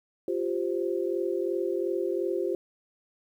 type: chord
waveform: sine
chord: F suspended second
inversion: none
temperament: equal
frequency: 349.2 / 392 / 523.3 Hz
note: F4 / G4 / C5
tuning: 0 / 0 / 0 cents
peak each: -29 / -30 / -33 dBFS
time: 0.28-2.55 s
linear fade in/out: 2 ms
effects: 10-bit